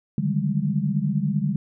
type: tone cluster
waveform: sine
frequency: 144 / 154.1 / 192.1 / 207.2 Hz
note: D3 / D#3 / G3 / G#3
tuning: -34 / -16 / -35 / -4 cents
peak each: -26 dBFS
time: 0.18-1.56 s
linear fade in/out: 2 ms
effects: none